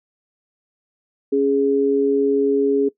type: tone pair together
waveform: sine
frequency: 277.2 / 415.3 Hz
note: C#4 / G#4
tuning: 0 / 0 cents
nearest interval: perfect fifth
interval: 700 cents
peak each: -19 / -16 dBFS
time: 1.32-2.89 s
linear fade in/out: 10 ms
effects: noise-tail reverb RT60 0.1 s tail -19 dB re dry